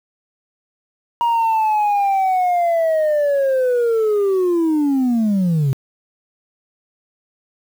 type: linear sweep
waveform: sine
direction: down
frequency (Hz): 949 to 129.4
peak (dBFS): -11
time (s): 1.21-5.73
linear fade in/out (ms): 0
effects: tanh soft clip ceiling -13 dBFS + 7-bit